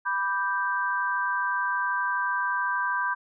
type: chord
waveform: sine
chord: G major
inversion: first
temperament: equal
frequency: 987.8 / 1174.7 / 1568 Hz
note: B5 / D6 / G6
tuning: 0 / 0 / 0 cents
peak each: -28 / -32 / -27 dBFS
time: 0.05-3.15 s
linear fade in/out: 20 ms
effects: none